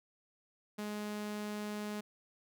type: tone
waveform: sawtooth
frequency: 209.3 Hz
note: G#3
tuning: 14 cents sharp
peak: -34 dBFS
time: 0.78-2.01 s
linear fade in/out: 10 ms
effects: none